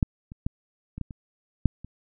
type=clicks; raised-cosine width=5 ms; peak=-8 / -27 / -14 / -23 / -18 / -26 / -6 / -27 dBFS; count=8; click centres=0.028 / 0.319 / 0.465 / 0.98 / 1.013 / 1.108 / 1.657 / 1.846 s; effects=none